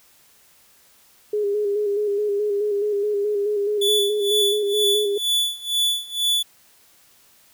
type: tone with vibrato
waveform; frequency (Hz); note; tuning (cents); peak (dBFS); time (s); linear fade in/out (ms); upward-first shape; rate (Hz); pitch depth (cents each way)
sine; 411.5; G#4; -16; -19; 1.33-5.18; 5; square; 4.7; 34
type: tone with tremolo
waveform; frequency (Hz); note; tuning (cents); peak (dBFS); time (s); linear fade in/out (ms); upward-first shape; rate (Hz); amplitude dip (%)
45% pulse; 3457; A7; -31; -17; 3.81-6.43; 10; sine; 2.1; 90
effects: white hiss -55 dBFS RMS until 7.53 s